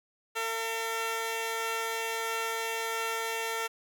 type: tone pair together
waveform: 10% pulse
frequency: 452.5 / 678 Hz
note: A4 / E5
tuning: +48 / +49 cents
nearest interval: perfect fifth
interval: 701 cents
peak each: -23 / -31 dBFS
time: 0.35-3.68 s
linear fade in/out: 20 ms
effects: none